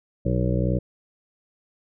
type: harmonic tone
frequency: 61.74 Hz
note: B1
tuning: in tune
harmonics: 1 / 2 / 3 / 5 / 6 / 7 / 8 / 9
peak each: -26 / -24 / -26 / -30 / -35 / -35 / -33 / -31 dBFS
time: 0.25-0.79 s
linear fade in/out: 10 ms
effects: none